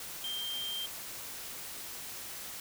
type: tone in noise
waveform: sine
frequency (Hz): 3167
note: G7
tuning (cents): +17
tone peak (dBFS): -35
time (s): 0.24-0.86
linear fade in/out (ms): 2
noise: white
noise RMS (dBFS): -43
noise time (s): 0-2.6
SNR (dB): +5
effects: none